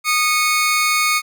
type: tone pair together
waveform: sawtooth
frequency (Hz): 1234.7 / 2200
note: D#6 / C#7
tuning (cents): -14 / -14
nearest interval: minor seventh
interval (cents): 1000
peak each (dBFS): -14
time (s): 0.04-1.22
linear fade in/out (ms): 50
effects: none